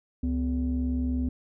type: tone pair together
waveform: sine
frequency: 69.6 / 251.6 Hz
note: C#2 / B3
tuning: +8 / +32 cents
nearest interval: octave + minor seventh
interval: 2224 cents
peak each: -26 dBFS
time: 0.23-1.29 s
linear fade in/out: 5 ms
effects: tanh soft clip ceiling -20 dBFS